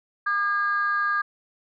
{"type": "tone pair together", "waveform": "sine", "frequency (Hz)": [1205, 1628.6], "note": ["D6", "G#6"], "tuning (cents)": [44, -34], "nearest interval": "perfect fourth", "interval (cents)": 522, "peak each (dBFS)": -23, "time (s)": [0.26, 1.22], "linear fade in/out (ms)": 10, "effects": ["tanh soft clip ceiling -15 dBFS"]}